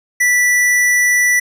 square tone, 1967 Hz, B6, 7 cents flat, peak -11 dBFS, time 0.2-1.4 s, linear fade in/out 10 ms, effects resampled to 32000 Hz

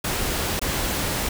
pink noise with dropouts, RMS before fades -25 dBFS, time 0.04-1.29 s, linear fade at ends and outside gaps 5 ms, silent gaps 0.595-0.615 s, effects none

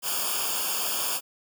white noise with comb filter, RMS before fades -28 dBFS, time 0.02-1.21 s, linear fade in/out 50 ms, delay 0.5 ms, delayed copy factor -0.95, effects none

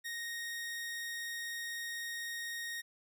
sawtooth tone, 1864 Hz, A#6, 1 cent flat, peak -35 dBFS, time 0.04-2.82 s, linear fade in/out 20 ms, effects none

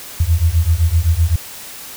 sine beating tone pair, 79 / 86.8 Hz, D#2 / F2, +27 / -10 cents, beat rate 7.8 Hz, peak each -14 dBFS, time 0.2-1.36 s, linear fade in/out 5 ms, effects white hiss -33 dBFS RMS until 1.96 s

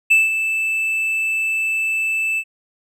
triangle tone with ADSR envelope, 2637 Hz, E7, in tune, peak -7 dBFS, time 0.1-2.44 s, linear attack 14 ms, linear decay 180 ms, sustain -9 dB, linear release 59 ms, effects none

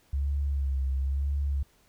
sine tone with vibrato, 68.7 Hz, C#2, 15 cents flat, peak -25 dBFS, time 0.13-1.63 s, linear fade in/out 5 ms, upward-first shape sine, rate 1 Hz, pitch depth 54 cents each way, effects pink hiss -64 dBFS RMS until 1.88 s

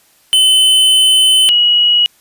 square / sine tone pair in turn, 3040 / 2911 Hz, F#7 / F#7, +46 / -29 cents, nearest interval minor second, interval 75 cents, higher first, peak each -7 dBFS, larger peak neither, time 0.33-1.49 / 1.49-2.06 s, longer first, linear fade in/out 0 ms, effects white hiss -51 dBFS RMS until 2.2 s + resampled to 32000 Hz

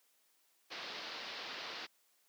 white low-pass noise, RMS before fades -45 dBFS, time 0.7-1.87 s, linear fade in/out 20 ms, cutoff 4900 Hz, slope 48 dB/octave, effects white hiss -73 dBFS RMS until 2.28 s + high-pass 300 Hz 12 dB/octave

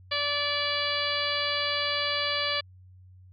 harmonic tone with a mistuned harmonic, 580 Hz, D5, 22 cents flat, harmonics 1 / 2 / 3 / 4 / 5 / 6 / 7 / 8, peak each -34 / -34 / -34 / -34 / -34 / -34 / -34 / -34 dBFS, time 0.11-2.61 s, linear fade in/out 10 ms, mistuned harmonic 6, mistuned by -28 cents, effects added 92 Hz sine -49 dBFS peak until 3.32 s

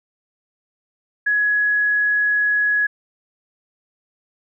sine tone, 1679 Hz, G#6, 18 cents sharp, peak -15 dBFS, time 1.26-2.87 s, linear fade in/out 10 ms, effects none

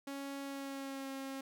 sawtooth tone with pitch glide, 277.2 to 270.1 Hz, C#4 to C#4, 0 to -45 cents, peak -37 dBFS, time 0.07-1.41 s, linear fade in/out 5 ms, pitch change -45 cents, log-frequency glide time 0.43-1.1 s, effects none

